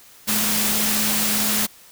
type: tone in noise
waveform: sine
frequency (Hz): 212.2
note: G#3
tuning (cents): +38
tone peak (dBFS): -27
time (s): 0.27-1.67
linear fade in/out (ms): 20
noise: white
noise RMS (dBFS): -21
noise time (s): 0.27-1.67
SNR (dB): -9
effects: white hiss -48 dBFS RMS until 1.91 s